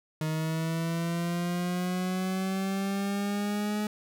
40% pulse linear sweep, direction up, 155.56 to 211.3 Hz, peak -27 dBFS, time 0.21-3.87 s, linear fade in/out 2 ms, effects none

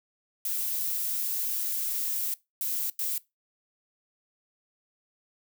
violet noise bursts at uneven times, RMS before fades -30 dBFS, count 3, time 0.45-2.34 / 2.61-2.9 / 2.99-3.18 s, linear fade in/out 2 ms, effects noise-tail reverb RT60 0.2 s tail -20 dB re dry

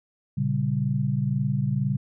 sine chord, G diminished, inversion first, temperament equal, 116.54 / 138.59 / 196 Hz, Bb2 / Db3 / G3, 0 / 0 / 0 cents, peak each -28 / -24 / -28 dBFS, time 0.37-1.97 s, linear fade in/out 10 ms, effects none

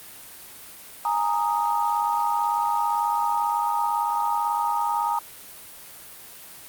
sine chord, Ab suspended second, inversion none, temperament equal with one note detuned, 830.6 / 928.6 / 1244.5 Hz, Ab5 / Bb5 / Eb6, 0 / -7 / 0 cents, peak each -26 / -23 / -28 dBFS, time 1.05-5.19 s, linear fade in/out 2 ms, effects white hiss -43 dBFS RMS until 6.68 s + Opus 32 kbps

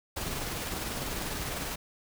pink noise with tremolo, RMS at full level -33 dBFS, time 0.16-1.76 s, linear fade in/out 10 ms, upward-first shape triangle, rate 20 Hz, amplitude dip 40%, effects none

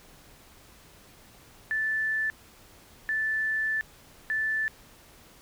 sine tone bursts at uneven times, 1756 Hz, A6, 4 cents flat, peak -25 dBFS, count 3, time 1.71-2.3 / 3.09-3.81 / 4.3-4.68 s, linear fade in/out 0 ms, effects pink hiss -54 dBFS RMS until 5.41 s

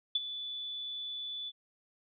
sine tone with ADSR envelope, 3471 Hz, A7, 24 cents flat, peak -24 dBFS, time 0.15-1.52 s, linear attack 6 ms, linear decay 28 ms, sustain -13 dB, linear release 41 ms, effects none

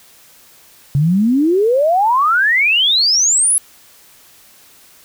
sine exponential sweep, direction up, 135.4 to 11140 Hz, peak -10 dBFS, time 0.95-3.58 s, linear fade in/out 0 ms, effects white hiss -46 dBFS RMS until 5.04 s

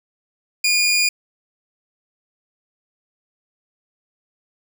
20% pulse tone, 2432 Hz, D#7, 40 cents flat, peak -10 dBFS, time 0.64-1.09 s, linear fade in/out 5 ms, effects none

